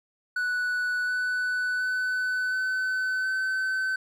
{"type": "tone with pitch steps", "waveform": "triangle", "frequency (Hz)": [1480, 1492, 1504.1, 1516.3, 1528.7], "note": ["F#6", "F#6", "F#6", "F#6", "G6"], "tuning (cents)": [0, 14, 28, 42, -44], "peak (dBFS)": -23, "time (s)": [0.36, 3.96], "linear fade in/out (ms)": 5, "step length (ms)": 720, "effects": []}